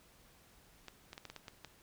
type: clicks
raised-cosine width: 0.2 ms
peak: -29 dBFS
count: 8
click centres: 0.883 / 1.131 / 1.179 / 1.253 / 1.3 / 1.363 / 1.482 / 1.647 s
effects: pink hiss -64 dBFS RMS until 1.82 s